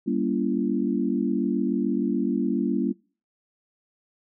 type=chord; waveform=sine; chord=G diminished seventh; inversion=none; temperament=just; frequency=196 / 235.2 / 282.2 / 338.7 Hz; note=G3 / Bb3 / Db4 / Fb4; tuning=0 / +16 / +31 / +47 cents; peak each=-28 / -26 / -27 / -29 dBFS; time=0.06-2.93 s; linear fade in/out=20 ms; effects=noise-tail reverb RT60 0.4 s tail -25 dB re dry